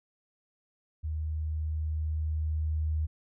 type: tone with level ramp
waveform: sine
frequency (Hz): 77.78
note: D#2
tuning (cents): 0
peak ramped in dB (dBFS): -30 to -26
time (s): 1.03-3.07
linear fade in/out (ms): 20
effects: none